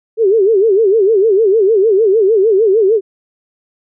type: tone with vibrato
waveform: sine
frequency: 415.3 Hz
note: G#4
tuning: in tune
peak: -7 dBFS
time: 0.17-3.01 s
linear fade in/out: 50 ms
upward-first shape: sine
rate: 6.6 Hz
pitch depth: 180 cents each way
effects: none